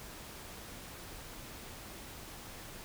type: silence
effects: pink hiss -48 dBFS RMS until 2.84 s